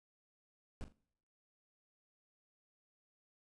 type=noise with echo; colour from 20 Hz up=brown; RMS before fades=-42 dBFS; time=0.81-0.84 s; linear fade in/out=0 ms; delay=41 ms; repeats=2; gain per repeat=-12 dB; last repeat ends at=0.922 s; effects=noise-tail reverb RT60 0.7 s tail -24 dB re dry + resampled to 24000 Hz